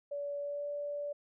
sine tone with pitch glide, 573 to 580 Hz, D5 to D5, -43 to -22 cents, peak -35 dBFS, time 0.11-1.13 s, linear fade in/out 10 ms, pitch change +21 cents, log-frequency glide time 0.39-0.68 s, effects none

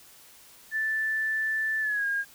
sine tone with pitch glide, 1760 to 1623.3 Hz, A6 to G#6, 0 to -40 cents, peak -25 dBFS, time 0.71-2.25 s, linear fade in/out 50 ms, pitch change -140 cents, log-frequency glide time 1.8-2.06 s, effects white hiss -53 dBFS RMS until 2.34 s

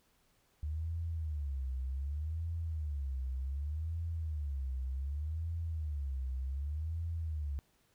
sine tone with vibrato, 73.42 Hz, D2, in tune, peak -34 dBFS, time 0.63-7.59 s, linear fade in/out 0 ms, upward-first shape sine, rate 0.66 Hz, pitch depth 220 cents each way, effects pink hiss -72 dBFS RMS until 7.94 s

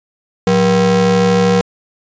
square ring-modulated tone, 146.83 Hz, D3, in tune, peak -7 dBFS, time 0.47-1.61 s, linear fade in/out 0 ms, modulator 330 Hz, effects resampled to 16000 Hz

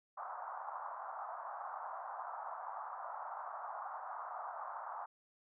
pink band-pass noise, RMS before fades -45 dBFS, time 0.17-5.06 s, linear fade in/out 10 ms, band 700 to 1300 Hz, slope 48 dB/octave, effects none

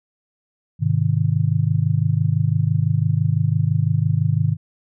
sine chord, Ab major, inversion none, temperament just, 103.83 / 129.78 / 155.74 Hz, Ab2 / C3 / Eb3, 0 / -14 / +2 cents, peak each -20 dBFS, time 0.79-4.57 s, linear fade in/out 50 ms, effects none

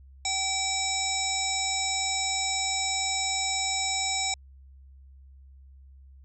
harmonic tone, 769 Hz, G5, 33 cents flat, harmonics 1 / 3 / 5 / 7 / 9 / 10, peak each -33 / -33 / -33 / -33 / -33 / -33 dBFS, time 0.25-4.34 s, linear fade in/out 2 ms, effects added 67 Hz sine -48 dBFS peak until 6.24 s

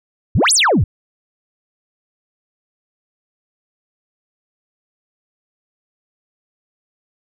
sine exponential two-way sweep, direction up then down, 72.2 to 11175 to 72.2 Hz, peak -9 dBFS, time 0.35-0.84 s, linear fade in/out 5 ms, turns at 0.53 s, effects tanh soft clip ceiling -7 dBFS

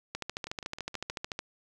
two click trains, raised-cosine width 0.2 ms, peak -24 / -17 dBFS, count 5 / 18, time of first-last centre 0.47-1.101 / 0.15-1.391 s, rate 6.34 / 13.7 Hz, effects none

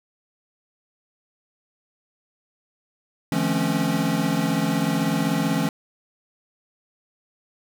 square tone cluster, 150.5 / 171 / 215.6 / 262.2 / 278.1 Hz, D3 / F3 / A3 / C4 / C#4, +43 / -36 / -35 / +4 / +6 cents, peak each -30 / -26 / -27 / -30 / -27 dBFS, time 3.32-5.69 s, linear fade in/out 2 ms, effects none

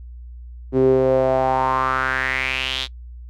sawtooth tone with band-pass filter sweep, 130.9 Hz, C3, 1 cent sharp, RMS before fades -19 dBFS, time 0.72-2.88 s, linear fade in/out 50 ms, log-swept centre 330 to 3700 Hz, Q 4.9, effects noise-tail reverb RT60 0.1 s tail -22 dB re dry + added 60 Hz sine -34 dBFS peak until 3.29 s

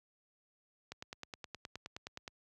click train, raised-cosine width 0.2 ms, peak -26 dBFS, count 14, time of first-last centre 0.92-2.278 s, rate 9.57 Hz, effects high-pass 60 Hz 12 dB/octave

